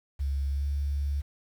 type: tone with pitch glide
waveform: sine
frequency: 69.3 to 70.96 Hz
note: C#2 to C#2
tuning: 0 to +41 cents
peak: -26 dBFS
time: 0.19-1.22 s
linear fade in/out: 20 ms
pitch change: +41 cents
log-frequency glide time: 0.49-0.67 s
effects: 9-bit